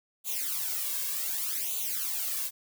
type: noise with flanger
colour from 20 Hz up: blue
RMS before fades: -32 dBFS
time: 0.24-2.51 s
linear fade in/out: 50 ms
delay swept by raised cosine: 0.28 to 1.88 ms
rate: 0.66 Hz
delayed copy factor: +0.85
effects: none